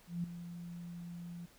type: tone with ADSR envelope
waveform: sine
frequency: 172.6 Hz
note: F3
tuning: 20 cents flat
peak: -32 dBFS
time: 0.07-1.46 s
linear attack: 170 ms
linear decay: 3 ms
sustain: -11 dB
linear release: 8 ms
effects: pink hiss -63 dBFS RMS until 1.58 s